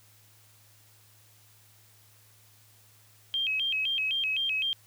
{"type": "tone with vibrato", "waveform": "sine", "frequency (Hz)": 2853, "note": "F7", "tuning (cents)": 36, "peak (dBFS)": -26, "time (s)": [3.34, 4.73], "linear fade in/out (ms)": 0, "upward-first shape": "square", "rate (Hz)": 3.9, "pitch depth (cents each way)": 190, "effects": ["added 106 Hz sine -61 dBFS peak until 4.86 s", "white hiss -60 dBFS RMS until 4.86 s"]}